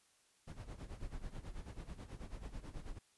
brown noise with tremolo, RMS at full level -44 dBFS, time 0.47-2.99 s, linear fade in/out 10 ms, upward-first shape sine, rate 9.2 Hz, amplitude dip 80%, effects white hiss -72 dBFS RMS until 3.17 s + resampled to 24000 Hz

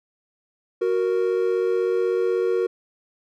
triangle tone pair together, 370 / 466.2 Hz, F#4 / A#4, 0 / 0 cents, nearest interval major third, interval 400 cents, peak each -20 dBFS, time 0.81-2.67 s, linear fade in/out 10 ms, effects none

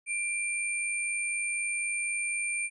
sine tone pair together, 2370 / 8948 Hz, D7 / C#9, +15 / +15 cents, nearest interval octave + major seventh, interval 2300 cents, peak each -30 / -34 dBFS, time 0.06-2.7 s, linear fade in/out 50 ms, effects none

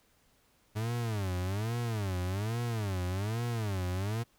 40% pulse tone with vibrato, 103.83 Hz, G#2, in tune, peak -30 dBFS, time 0.75-4.24 s, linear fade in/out 20 ms, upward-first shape sine, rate 1.2 Hz, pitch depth 250 cents each way, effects pink hiss -68 dBFS RMS until 4.38 s

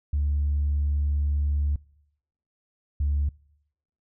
sine tone pair in turn, 72.5 / 72.12 Hz, D2 / D2, -22 / -31 cents, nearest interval unison, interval 9 cents, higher first, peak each -20 dBFS, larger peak neither, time 0.13-1.76 / 3-3.29 s, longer first, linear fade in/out 5 ms, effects noise-tail reverb RT60 0.8 s tail -25 dB re dry + tanh soft clip ceiling -18 dBFS

